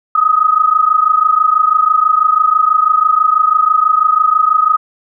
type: tone pair together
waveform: sine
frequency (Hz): 1244.5 / 1270.6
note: D#6 / D#6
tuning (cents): 0 / +36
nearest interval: unison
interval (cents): 36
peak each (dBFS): -11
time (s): 0.15-4.77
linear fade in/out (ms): 5
effects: none